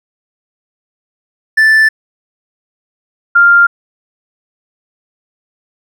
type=tone pair in turn; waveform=triangle / sine; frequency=1760 / 1396.9 Hz; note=A6 / F6; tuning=0 / 0 cents; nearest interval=major third; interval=400 cents; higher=first; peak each=-3 dBFS; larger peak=neither; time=1.57-1.89 / 3.35-3.67 s; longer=neither; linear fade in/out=10 ms; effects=none